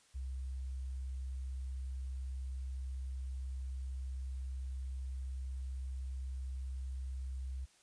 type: tone with sample-and-hold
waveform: sine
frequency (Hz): 65.41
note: C2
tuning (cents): 0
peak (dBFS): -38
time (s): 0.14-7.66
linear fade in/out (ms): 20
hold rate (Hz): 8820
effects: white hiss -67 dBFS RMS until 7.82 s + resampled to 22050 Hz